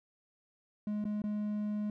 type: tone with dropouts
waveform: triangle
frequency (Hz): 209.5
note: G#3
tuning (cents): +15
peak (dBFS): -30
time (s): 0.87-1.9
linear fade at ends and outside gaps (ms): 2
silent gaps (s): 1.042-1.052 / 1.219-1.239
effects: none